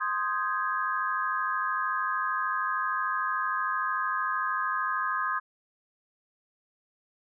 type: chord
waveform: sine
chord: Ab major seventh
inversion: first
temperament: equal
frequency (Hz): 1046.5 / 1244.5 / 1568 / 1661.2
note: C6 / Eb6 / G6 / Ab6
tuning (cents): 0 / 0 / 0 / 0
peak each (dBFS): -31 / -30 / -36 / -33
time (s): 0-5.4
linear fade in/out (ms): 20
effects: none